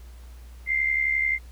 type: tone with amplitude modulation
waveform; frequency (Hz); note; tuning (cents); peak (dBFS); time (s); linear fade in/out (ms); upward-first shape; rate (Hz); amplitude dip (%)
sine; 2093; C7; 0; -18; 0.66-1.39; 50; sine; 71.5; 65
effects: added 60 Hz sine -41 dBFS peak until 1.51 s + pink hiss -56 dBFS RMS until 1.51 s